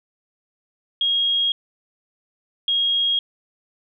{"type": "tone pair in turn", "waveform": "sine", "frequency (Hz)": [3272, 3272], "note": ["G#7", "G#7"], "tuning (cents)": [-26, -26], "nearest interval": "unison", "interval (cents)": 0, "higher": "neither", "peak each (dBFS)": -17, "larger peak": "neither", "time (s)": [[1.01, 1.52], [2.68, 3.19]], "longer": "neither", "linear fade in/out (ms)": 2, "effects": []}